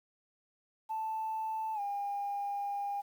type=tone with pitch glide; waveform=sine; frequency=880 to 807 Hz; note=A5 to G#5; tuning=0 to -50 cents; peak=-32 dBFS; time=0.89-3.02 s; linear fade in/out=20 ms; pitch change=-150 cents; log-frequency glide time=1.74-1.8 s; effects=tanh soft clip ceiling -29 dBFS + 10-bit